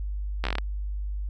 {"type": "slowing click train", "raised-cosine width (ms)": 0.3, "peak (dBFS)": -12, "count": 8, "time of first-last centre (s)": [0.44, 0.584], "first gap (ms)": 13, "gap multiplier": 1.15, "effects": ["added 50 Hz sine -28 dBFS peak until 1.29 s"]}